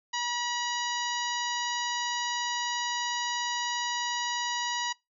harmonic tone with a mistuned harmonic, 963 Hz, B5, 44 cents flat, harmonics 1 / 2 / 3 / 4 / 5 / 6 / 7, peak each -32 / -35 / -37 / -38 / -39 / -40 / -40 dBFS, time 0.13-4.93 s, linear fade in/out 10 ms, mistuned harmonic 3, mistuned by +19 cents, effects noise-tail reverb RT60 0.2 s tail -24 dB re dry

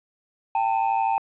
triangle ring-modulated tone, 842 Hz, G#5, 24 cents sharp, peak -15 dBFS, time 0.55-1.18 s, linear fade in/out 0 ms, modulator 56.2 Hz, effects resampled to 8000 Hz + 9-bit

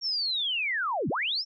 sine linear two-way sweep, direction down then up, 5588 to 112.1 to 5588 Hz, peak -26 dBFS, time 0.01-1.45 s, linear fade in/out 50 ms, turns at 1.09 s, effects none

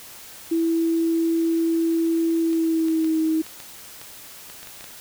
sine tone with pitch glide, 330 to 318 Hz, E4 to D#4, +2 to +38 cents, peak -18 dBFS, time 0.51-3.42 s, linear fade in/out 10 ms, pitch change -64 cents, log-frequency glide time 2.4-3.18 s
clicks, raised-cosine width 0.2 ms, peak -22 dBFS, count 11, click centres 2.531 / 2.884 / 3.045 / 3.465 / 3.602 / 4.015 / 4.5 / 4.63 / 4.672 / 4.809 / 4.842 s
effects white hiss -42 dBFS RMS until 5 s

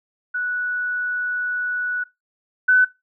sine tone pair in turn, 1475 / 1504.3 Hz, F#6 / F#6, -6 / +28 cents, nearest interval unison, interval 34 cents, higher second, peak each -21 / -11 dBFS, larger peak second, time 0.34-2.04 / 2.68-2.85 s, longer first, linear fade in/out 10 ms, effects noise-tail reverb RT60 0.2 s tail -19 dB re dry

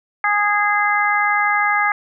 harmonic tone, 413 Hz, G#4, 10 cents flat, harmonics 2 / 3 / 4 / 5, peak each -20 / -20 / -20 / -20 dBFS, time 0.24-1.92 s, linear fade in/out 2 ms, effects none

